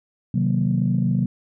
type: chord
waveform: sine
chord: C half-diminished seventh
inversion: none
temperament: equal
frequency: 130.81 / 155.56 / 185 / 233.1 Hz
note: C3 / Eb3 / Gb3 / Bb3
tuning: 0 / 0 / 0 / 0 cents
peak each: -21 / -26 / -21 / -25 dBFS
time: 0.34-1.26 s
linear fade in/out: 5 ms
effects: tanh soft clip ceiling -9 dBFS